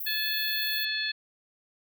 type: high-pass noise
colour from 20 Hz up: white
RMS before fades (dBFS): -35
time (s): 0-0.85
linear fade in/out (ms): 5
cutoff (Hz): 12000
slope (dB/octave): 96
type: harmonic tone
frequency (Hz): 864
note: A5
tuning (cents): -32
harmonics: 2 / 3 / 4 / 5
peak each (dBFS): -32 / -36 / -34 / -32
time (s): 0.06-1.12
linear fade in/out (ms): 10
effects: none